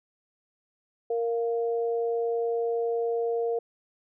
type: tone pair together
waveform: sine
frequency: 464.9 / 696.6 Hz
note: A#4 / F5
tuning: -5 / -5 cents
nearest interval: perfect fifth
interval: 700 cents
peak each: -25 / -34 dBFS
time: 1.1-3.59 s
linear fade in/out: 5 ms
effects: none